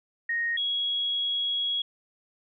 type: tone pair in turn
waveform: sine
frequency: 1864.7 / 3323 Hz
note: A#6 / G#7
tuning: 0 / 0 cents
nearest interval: minor seventh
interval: 1000 cents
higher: second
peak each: -25 dBFS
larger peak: neither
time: 0.29-0.57 / 0.57-1.82 s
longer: second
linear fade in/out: 5 ms
effects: none